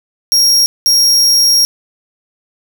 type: tone bursts at uneven times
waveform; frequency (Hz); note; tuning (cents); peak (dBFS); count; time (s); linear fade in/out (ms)
40% pulse; 5590; F8; +1; -6; 2; 0.32-0.66 / 0.86-1.65; 0
effects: none